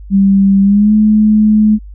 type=tone with pitch glide; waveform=sine; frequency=196 to 213.7 Hz; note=G3 to G#3; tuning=0 to +50 cents; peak=-5 dBFS; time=0.1-1.79 s; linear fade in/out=50 ms; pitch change=+150 cents; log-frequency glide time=0.62-0.93 s; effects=added 50 Hz sine -28 dBFS peak until 1.94 s